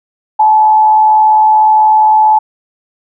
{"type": "tone with frequency modulation", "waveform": "sine", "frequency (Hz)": 863, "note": "A5", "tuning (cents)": -34, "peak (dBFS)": -4, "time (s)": [0.39, 2.39], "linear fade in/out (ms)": 10, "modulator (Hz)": 78.3, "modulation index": 0.33, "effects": []}